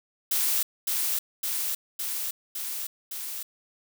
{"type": "noise with echo", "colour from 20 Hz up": "blue", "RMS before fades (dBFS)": -25, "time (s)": [0.31, 0.63], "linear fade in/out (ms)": 5, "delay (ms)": 560, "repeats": 5, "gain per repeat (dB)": -2, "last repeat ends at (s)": 3.43, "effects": []}